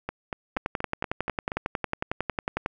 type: two click trains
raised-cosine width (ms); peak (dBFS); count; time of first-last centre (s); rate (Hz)
0.5; -11 / -15; 24 / 7; 0.57-2.661 / 0.09-1.519; 11 / 4.2
effects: none